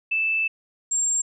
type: tone pair in turn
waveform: sine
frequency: 2637 / 7431 Hz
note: E7 / A#8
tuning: 0 / -6 cents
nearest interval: octave + tritone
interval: 1794 cents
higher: second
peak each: -20 dBFS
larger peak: neither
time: 0.11-0.48 / 0.91-1.22 s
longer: first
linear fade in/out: 10 ms
effects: none